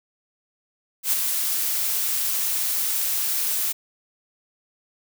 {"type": "noise with ADSR envelope", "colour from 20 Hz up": "blue", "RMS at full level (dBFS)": -19, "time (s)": [1.03, 3.73], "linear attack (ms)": 95, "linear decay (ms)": 14, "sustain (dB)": -5, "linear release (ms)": 20, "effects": []}